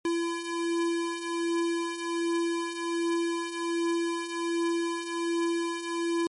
square beating tone pair, 337 / 338.3 Hz, E4 / E4, +38 / +45 cents, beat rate 1.3 Hz, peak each -34 / -29 dBFS, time 0.05-6.27 s, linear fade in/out 2 ms, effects MP3 48 kbps

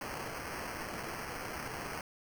violet noise with sample-and-hold, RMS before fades -41 dBFS, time 0.01-2.01 s, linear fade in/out 2 ms, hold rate 3675 Hz, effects none

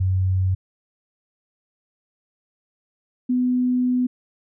sine tone pair in turn, 93.6 / 250 Hz, F#2 / B3, +20 / +21 cents, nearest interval octave + perfect fourth, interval 1701 cents, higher second, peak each -17 dBFS, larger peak neither, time 0-0.55 / 3.29-4.07 s, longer second, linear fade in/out 10 ms, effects none

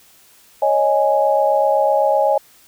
sine chord, C# suspended second, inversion none, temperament equal, 554.4 / 622.3 / 830.6 Hz, C#5 / D#5 / G#5, 0 / 0 / 0 cents, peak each -17 dBFS, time 0.62-2.38 s, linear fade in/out 5 ms, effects white hiss -50 dBFS RMS until 2.67 s

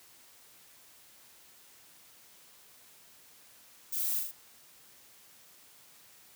violet noise with echo, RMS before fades -34 dBFS, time 3.92-4.2 s, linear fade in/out 10 ms, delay 39 ms, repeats 3, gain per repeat -3 dB, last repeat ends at 4.317 s, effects white hiss -58 dBFS RMS until 6.35 s + high-pass 60 Hz 12 dB/octave

